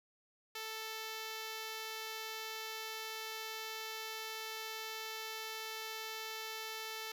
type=tone; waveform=5% pulse; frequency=440.8 Hz; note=A4; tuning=3 cents sharp; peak=-30 dBFS; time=0.55-7.12 s; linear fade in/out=5 ms; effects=none